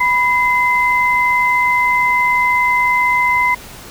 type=tone pair together; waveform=sine; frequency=988 / 2062 Hz; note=B5 / C7; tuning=0 / -26 cents; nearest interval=octave + minor second; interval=1274 cents; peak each=-14 dBFS; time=0-3.55 s; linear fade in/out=10 ms; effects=pink hiss -35 dBFS RMS until 3.9 s